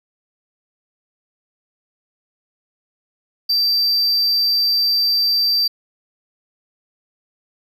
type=tone; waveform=triangle; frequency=4679 Hz; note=D8; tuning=7 cents flat; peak=-13 dBFS; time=3.49-5.68 s; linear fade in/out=10 ms; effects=none